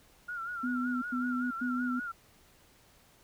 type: tone with vibrato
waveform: sine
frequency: 1399 Hz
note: F6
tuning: 3 cents sharp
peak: -35 dBFS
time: 0.28-2.12 s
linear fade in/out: 10 ms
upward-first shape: sine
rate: 5.3 Hz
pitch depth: 77 cents each way
type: tone bursts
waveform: sine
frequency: 249.6 Hz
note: B3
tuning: 19 cents sharp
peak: -30 dBFS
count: 3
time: 0.63-2 s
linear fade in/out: 10 ms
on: 390 ms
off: 100 ms
effects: pink hiss -62 dBFS RMS until 3.23 s